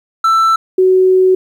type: tone pair in turn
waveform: triangle / sine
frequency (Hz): 1330 / 373.2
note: E6 / F#4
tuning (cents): +15 / +15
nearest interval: octave + minor seventh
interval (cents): 2200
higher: first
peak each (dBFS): -6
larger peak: neither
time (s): 0.24-0.56 / 0.78-1.35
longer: second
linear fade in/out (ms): 5
effects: 8-bit